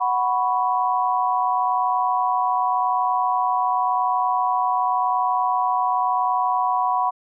sine chord, F# suspended fourth, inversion none, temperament equal, 740 / 987.8 / 1108.7 Hz, F#5 / B5 / C#6, 0 / 0 / 0 cents, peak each -22 / -21 / -25 dBFS, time 0-7.11 s, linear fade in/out 20 ms, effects none

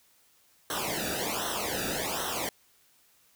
pink noise with flanger, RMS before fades -32 dBFS, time 0.7-2.49 s, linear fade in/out 2 ms, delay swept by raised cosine 0.42 to 0.96 ms, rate 1.3 Hz, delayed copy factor -0.95, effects white hiss -64 dBFS RMS until 3.35 s

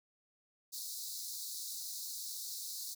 pink high-pass noise, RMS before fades -43 dBFS, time 0.72-2.95 s, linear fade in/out 20 ms, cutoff 3900 Hz, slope 96 dB/octave, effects none

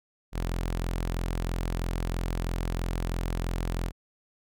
sawtooth tone, 43.06 Hz, F1, 24 cents flat, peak -24 dBFS, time 0.32-3.92 s, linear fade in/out 50 ms, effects none

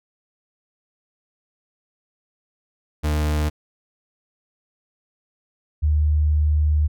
40% pulse / sine tone pair in turn, 75.6 / 75.6 Hz, D#2 / D#2, -49 / -49 cents, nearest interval unison, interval 0 cents, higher neither, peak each -18 / -15 dBFS, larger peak second, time 3.03-3.5 / 5.82-6.88 s, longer second, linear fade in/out 20 ms, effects none

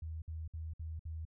sine tone bursts, 80 Hz, D#2, 49 cents sharp, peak -39 dBFS, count 5, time 0.02-1.252 s, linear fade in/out 5 ms, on 200 ms, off 58 ms, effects none

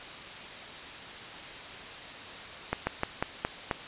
slowing click train, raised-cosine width 0.5 ms, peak -12 dBFS, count 6, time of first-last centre 2.73-3.712 s, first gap 140 ms, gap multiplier 1.17, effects white hiss -42 dBFS RMS until 3.87 s + resampled to 8000 Hz

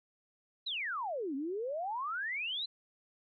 sine exponential two-way sweep, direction down then up, 4136 to 261.6 to 4136 Hz, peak -34 dBFS, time 0.66-2.66 s, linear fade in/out 10 ms, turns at 1.35 s, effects none

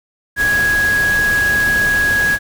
sine tone in noise, 1661.2 Hz, G#6, in tune, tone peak -12 dBFS, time 0.36-2.39 s, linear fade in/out 50 ms, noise pink, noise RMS -24 dBFS, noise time 0.36-2.39 s, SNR +9 dB, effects none

